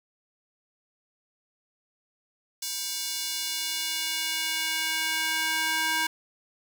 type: tone with high-pass filter sweep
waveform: square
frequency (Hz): 318.2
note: D#4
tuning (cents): +39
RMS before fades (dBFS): -29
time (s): 2.62-6.07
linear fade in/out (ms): 5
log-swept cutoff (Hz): 5200 to 1300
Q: 1.1
effects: none